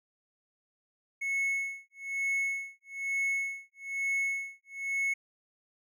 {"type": "tone with tremolo", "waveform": "triangle", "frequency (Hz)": 2195, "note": "C#7", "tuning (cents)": -18, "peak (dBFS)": -25, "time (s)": [1.21, 5.14], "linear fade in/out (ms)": 10, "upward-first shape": "sine", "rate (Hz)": 1.1, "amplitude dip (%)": 100, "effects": []}